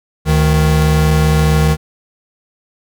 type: tone pair together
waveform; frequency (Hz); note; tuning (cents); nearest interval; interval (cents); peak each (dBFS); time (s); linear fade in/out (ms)
square; 73.41 / 155.56; D2 / D#3; 0 / 0; octave + minor second; 1300; -14 / -12; 0.25-1.77; 50
effects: none